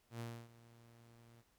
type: tone with ADSR envelope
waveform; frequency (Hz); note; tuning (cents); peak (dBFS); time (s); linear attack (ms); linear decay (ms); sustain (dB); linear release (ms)
sawtooth; 116.8; A#2; +4; -38; 0.1-1.43; 99; 280; -19; 30
effects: pink hiss -75 dBFS RMS until 1.58 s